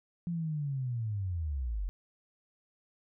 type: linear sweep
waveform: sine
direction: down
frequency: 174.8 to 42.62 Hz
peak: -31 dBFS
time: 0.27-1.89 s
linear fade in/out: 0 ms
effects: none